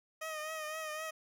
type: tone with vibrato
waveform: 15% pulse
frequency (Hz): 624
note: D#5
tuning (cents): +5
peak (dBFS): -32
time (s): 0.21-1.11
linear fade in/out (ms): 10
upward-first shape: triangle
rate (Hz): 3.9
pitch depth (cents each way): 51
effects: none